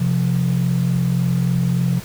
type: tone pair together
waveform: sine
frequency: 130.81 / 174.32 Hz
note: C3 / F3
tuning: 0 / -3 cents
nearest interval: perfect fourth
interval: 497 cents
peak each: -17 dBFS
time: 0-2 s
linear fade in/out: 10 ms
effects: tanh soft clip ceiling -10 dBFS + pink hiss -37 dBFS RMS until 2.04 s